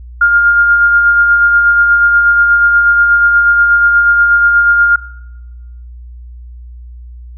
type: tone with tremolo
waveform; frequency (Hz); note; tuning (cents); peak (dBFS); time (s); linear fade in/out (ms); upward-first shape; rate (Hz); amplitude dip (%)
sine; 1409; F6; +15; -4; 0.21-4.96; 5; sine; 8.3; 30
effects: noise-tail reverb RT60 1.0 s tail -19 dB re dry + added 60 Hz sine -28 dBFS peak until 7.37 s